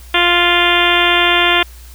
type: harmonic tone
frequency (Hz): 349.2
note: F4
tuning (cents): 0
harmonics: 1 / 2 / 3 / 4 / 5 / 6 / 7 / 8 / 9 / 10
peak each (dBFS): -19 / -19 / -19 / -19 / -19 / -19 / -19 / -19 / -19 / -19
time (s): 0.14-1.63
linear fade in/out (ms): 5
effects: added 60 Hz sine -34 dBFS peak until 1.94 s + white hiss -43 dBFS RMS until 1.94 s